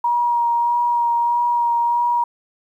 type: tone with vibrato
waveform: sine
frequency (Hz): 950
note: A#5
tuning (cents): +33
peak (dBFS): -15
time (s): 0.04-2.24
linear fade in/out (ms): 5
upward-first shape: sine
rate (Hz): 1.6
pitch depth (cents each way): 15
effects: 9-bit